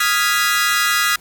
sawtooth chord, F half-diminished seventh, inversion third, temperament equal, 1244.5 / 1396.9 / 1661.2 / 1975.5 Hz, Eb6 / F6 / Ab6 / Cb7, 0 / 0 / 0 / 0 cents, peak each -17 dBFS, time 0-1.16 s, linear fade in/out 5 ms, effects pink hiss -47 dBFS RMS until 1.2 s

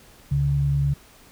sine tone pair together, 70.5 / 141 Hz, C#2 / C#3, +30 / +30 cents, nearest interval octave, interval 1200 cents, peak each -26 / -19 dBFS, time 0.31-0.94 s, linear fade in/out 10 ms, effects pink hiss -51 dBFS RMS until 1.31 s

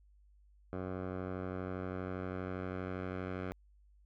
10% pulse tone with low-pass filter sweep, 92.5 Hz, F#2, in tune, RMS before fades -40 dBFS, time 0.73-3.52 s, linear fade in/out 0 ms, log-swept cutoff 1100 to 1900 Hz, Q 1.2, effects added 50 Hz sine -61 dBFS peak until 4.05 s

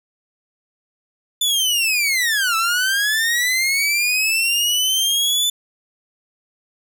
sawtooth linear two-way sweep, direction down then up, 3520 to 1306 to 3520 Hz, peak -13 dBFS, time 1.41-5.5 s, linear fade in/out 5 ms, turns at 2.56 s, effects none

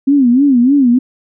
sine tone with vibrato, 261.6 Hz, C4, in tune, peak -6 dBFS, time 0.07-0.99 s, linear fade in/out 10 ms, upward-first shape sine, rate 3.3 Hz, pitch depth 170 cents each way, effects none

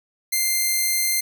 5% pulse tone, 2093 Hz, C7, in tune, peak -9 dBFS, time 0.32-1.21 s, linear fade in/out 10 ms, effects none

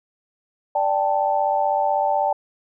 sine chord, D suspended fourth, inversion none, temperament equal, 587.3 / 784 / 880 Hz, D5 / G5 / A5, 0 / 0 / 0 cents, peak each -23 / -21 / -22 dBFS, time 0.75-2.33 s, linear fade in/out 5 ms, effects none

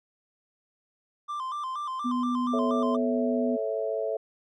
triangle tone with vibrato, 1108.7 Hz, C#6, in tune, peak -28 dBFS, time 1.28-2.97 s, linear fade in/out 20 ms, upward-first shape square, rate 4.2 Hz, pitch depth 110 cents each way
sine tone, 246.9 Hz, B3, in tune, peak -25 dBFS, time 2.04-3.57 s, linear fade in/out 20 ms
sine chord, A major, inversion none, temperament equal, 440 / 554.4 / 659.3 Hz, A4 / C#5 / E5, 0 / 0 / 0 cents, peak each -30 / -32 / -30 dBFS, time 2.53-4.17 s, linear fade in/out 5 ms
effects MP3 48 kbps

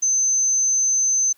sine tone, 6180 Hz, G8, 26 cents flat, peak -16 dBFS, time 0.02-1.33 s, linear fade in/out 10 ms, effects white hiss -59 dBFS RMS until 1.37 s

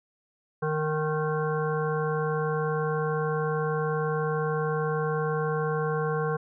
harmonic tone, 154.4 Hz, D#3, 13 cents flat, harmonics 1 / 3 / 5 / 7 / 9 / 10, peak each -29 / -28 / -36 / -34 / -39 / -38 dBFS, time 0.62-6.37 s, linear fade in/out 10 ms, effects none

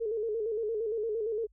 sine tone with vibrato, 440 Hz, A4, in tune, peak -29 dBFS, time 0-1.47 s, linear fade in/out 20 ms, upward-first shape square, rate 8.7 Hz, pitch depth 72 cents each way, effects added 50 Hz sine -61 dBFS peak until 1.52 s

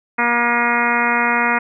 harmonic tone with a mistuned harmonic, 238.1 Hz, A#3, 37 cents sharp, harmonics 1 / 2 / 3 / 4 / 5 / 6 / 7 / 8 / 9 / 10, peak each -24 / -27 / -25 / -21 / -24 / -21 / -27 / -22 / -23 / -25 dBFS, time 0.18-1.59 s, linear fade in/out 10 ms, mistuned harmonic 10, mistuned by +55 cents, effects none

